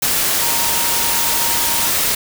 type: tone in noise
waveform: sine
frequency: 932.3 Hz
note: A#5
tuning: in tune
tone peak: -26 dBFS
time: 0.41-1.87 s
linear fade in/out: 5 ms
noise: white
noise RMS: -17 dBFS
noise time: 0.02-2.15 s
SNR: -12 dB
effects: none